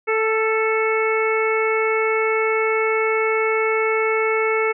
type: harmonic tone with a mistuned harmonic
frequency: 440 Hz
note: A4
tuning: in tune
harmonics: 1 / 2 / 3 / 4 / 5 / 6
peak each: -19 / -28 / -25 / -32 / -23 / -33 dBFS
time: 0.07-4.73 s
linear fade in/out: 20 ms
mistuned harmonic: 3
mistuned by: +20 cents
effects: none